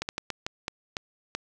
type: slowing click train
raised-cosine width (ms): 0.2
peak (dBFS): -13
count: 8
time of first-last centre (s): 0.02-1.35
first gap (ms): 69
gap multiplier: 1.33
effects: none